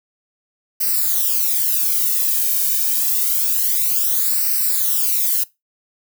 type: noise with flanger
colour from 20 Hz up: violet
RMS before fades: -18 dBFS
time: 0.8-5.44 s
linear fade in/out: 10 ms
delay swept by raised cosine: 0.29 to 1.49 ms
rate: 0.27 Hz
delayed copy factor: -1
effects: noise-tail reverb RT60 0.2 s tail -20 dB re dry